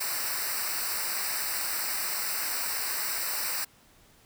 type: noise with comb filter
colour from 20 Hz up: white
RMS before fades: -31 dBFS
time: 0-3.65 s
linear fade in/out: 10 ms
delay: 0.3 ms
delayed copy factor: -1
effects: pink hiss -59 dBFS RMS until 4.25 s